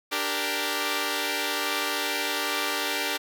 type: chord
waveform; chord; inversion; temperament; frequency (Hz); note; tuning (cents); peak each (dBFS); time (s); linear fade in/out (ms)
5% pulse; G minor; second; equal; 293.7 / 392 / 466.2; D4 / G4 / Bb4; 0 / 0 / 0; -19; 0.11-3.18; 20
effects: none